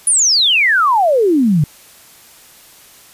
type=exponential sweep; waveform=sine; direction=down; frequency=10160 to 140 Hz; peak=-9 dBFS; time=0.07-1.64 s; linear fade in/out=2 ms; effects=white hiss -43 dBFS RMS until 3.13 s + resampled to 32000 Hz